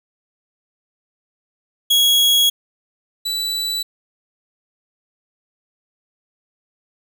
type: tone pair in turn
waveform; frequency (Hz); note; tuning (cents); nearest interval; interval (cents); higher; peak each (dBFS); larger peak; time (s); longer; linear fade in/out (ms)
40% pulse; 3322 / 3958; G#7 / B7; 0 / +3; minor third; 303; second; -11 / -19; first; 1.9-2.5 / 3.25-3.83; first; 10
effects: none